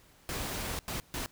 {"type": "noise bursts at uneven times", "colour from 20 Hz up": "pink", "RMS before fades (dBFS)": -36, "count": 3, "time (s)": [[0.29, 0.79], [0.88, 1], [1.14, 1.26]], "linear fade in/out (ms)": 0, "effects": ["pink hiss -61 dBFS RMS until 1.31 s"]}